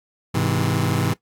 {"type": "chord", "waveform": "sawtooth", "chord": "Ab augmented", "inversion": "none", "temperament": "just", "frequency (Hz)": [103.83, 129.78, 162.23], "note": ["Ab2", "C3", "E3"], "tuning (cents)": [0, -14, -27], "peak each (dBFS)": -19, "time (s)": [0.34, 1.14], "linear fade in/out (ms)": 10, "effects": ["noise-tail reverb RT60 0.1 s tail -19 dB re dry", "AAC 64 kbps"]}